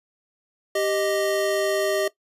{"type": "tone pair together", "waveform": "square", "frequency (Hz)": [392, 621.6], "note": ["G4", "D#5"], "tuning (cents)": [0, -2], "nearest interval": "minor sixth", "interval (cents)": 798, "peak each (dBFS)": [-25, -24], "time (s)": [0.75, 2.08], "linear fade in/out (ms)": 5, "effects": ["noise-tail reverb RT60 0.1 s tail -17 dB re dry", "resampled to 32000 Hz"]}